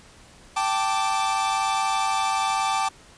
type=chord; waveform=45% pulse; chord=G suspended second; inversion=none; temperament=equal with one note detuned; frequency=779 / 880 / 1174.7 Hz; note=G5 / A5 / D6; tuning=-11 / 0 / 0 cents; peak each=-26 dBFS; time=0.56-2.89 s; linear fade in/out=10 ms; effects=pink hiss -50 dBFS RMS until 3.17 s + resampled to 22050 Hz